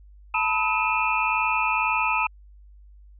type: tone cluster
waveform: sine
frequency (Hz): 879 / 981 / 1280 / 2443 / 2652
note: A5 / B5 / D#6 / D#7 / E7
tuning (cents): -2 / -12 / +49 / -32 / +10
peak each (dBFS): -27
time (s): 0.34-2.27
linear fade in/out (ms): 5
effects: added 50 Hz sine -46 dBFS peak until 3.19 s